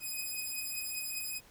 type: beating tone pair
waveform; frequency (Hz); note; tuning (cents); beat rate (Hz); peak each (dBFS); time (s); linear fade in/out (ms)
5% pulse; 2507 / 2512.1; D#7 / D#7; +12 / +16; 5.1; -29 / -31; 0-1.41; 50
effects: pink hiss -60 dBFS RMS until 1.5 s